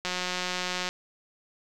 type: click train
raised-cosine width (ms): 0.2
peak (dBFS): -13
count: 153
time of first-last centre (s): 0.05-0.89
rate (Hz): 181
effects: none